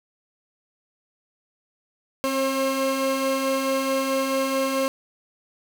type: tone pair together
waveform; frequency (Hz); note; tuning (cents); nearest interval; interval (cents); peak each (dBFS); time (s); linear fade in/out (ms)
30% pulse; 266.7 / 538; C4 / C5; +33 / +48; octave; 1215; -23 / -21; 2.24-4.88; 0
effects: none